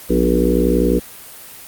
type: harmonic tone with a mistuned harmonic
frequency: 60.3 Hz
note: B1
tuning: 41 cents flat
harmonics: 1 / 3 / 4 / 5 / 6 / 7 / 8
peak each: -20 / -20 / -20 / -20 / -20 / -20 / -20 dBFS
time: 0.09-1 s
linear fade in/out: 20 ms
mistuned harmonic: 4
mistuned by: +60 cents
effects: white hiss -37 dBFS RMS until 1.67 s + Opus 32 kbps